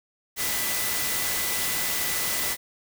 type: tone in noise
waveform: sine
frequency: 1993 Hz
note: B6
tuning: 15 cents sharp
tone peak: -35 dBFS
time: 0.36-2.57 s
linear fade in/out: 50 ms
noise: white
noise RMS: -27 dBFS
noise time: 0.36-2.57 s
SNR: -11 dB
effects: none